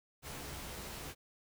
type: noise with comb filter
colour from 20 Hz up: pink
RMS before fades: -45 dBFS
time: 0.22-1.15 s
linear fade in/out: 50 ms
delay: 14 ms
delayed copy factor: +0.55
effects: none